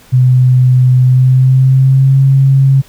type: tone with pitch glide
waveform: sine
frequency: 127.1 to 135.44 Hz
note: C3 to C#3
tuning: -50 to -40 cents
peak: -4 dBFS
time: 0.12-2.82 s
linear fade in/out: 20 ms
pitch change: +110 cents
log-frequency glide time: 1.02-2.2 s
effects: pink hiss -42 dBFS RMS until 2.88 s